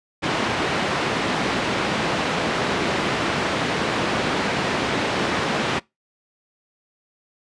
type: band-pass noise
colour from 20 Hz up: pink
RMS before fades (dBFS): -23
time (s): 0.22-5.8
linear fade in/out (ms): 20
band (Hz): 170 to 3300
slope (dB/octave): 12
effects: noise-tail reverb RT60 0.2 s tail -24 dB re dry + resampled to 22050 Hz